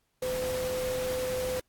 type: tone in noise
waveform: sine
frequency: 509 Hz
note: C5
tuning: 48 cents flat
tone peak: -29 dBFS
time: 0.22-1.6 s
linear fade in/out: 5 ms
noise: pink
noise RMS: -38 dBFS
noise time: 0.22-1.6 s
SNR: +6 dB
effects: pink hiss -75 dBFS RMS until 1.68 s + AAC 64 kbps